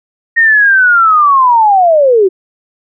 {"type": "linear sweep", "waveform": "sine", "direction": "down", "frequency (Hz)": [1864.7, 360], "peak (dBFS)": -4, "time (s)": [0.36, 2.29], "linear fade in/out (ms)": 20, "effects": []}